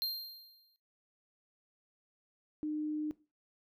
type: tone with exponential decay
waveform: square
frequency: 4186 Hz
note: C8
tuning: in tune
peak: -31 dBFS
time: 0.02-0.76 s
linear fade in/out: 0 ms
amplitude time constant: 160 ms
type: tone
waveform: sine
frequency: 304 Hz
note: D#4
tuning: 40 cents flat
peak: -33 dBFS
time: 2.63-3.11 s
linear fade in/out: 0 ms
effects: noise-tail reverb RT60 0.3 s tail -19 dB re dry